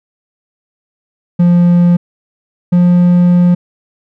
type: tone pair in turn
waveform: triangle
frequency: 174.61 / 176.64 Hz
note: F3 / F3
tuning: 0 / +20 cents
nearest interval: unison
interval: 20 cents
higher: second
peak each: -3 dBFS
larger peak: neither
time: 1.39-1.97 / 2.72-3.55 s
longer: second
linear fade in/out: 10 ms
effects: none